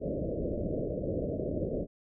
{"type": "low-pass noise", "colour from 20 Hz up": "white", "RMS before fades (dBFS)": -33, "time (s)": [0, 1.87], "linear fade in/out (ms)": 50, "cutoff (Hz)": 620, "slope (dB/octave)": 96, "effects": []}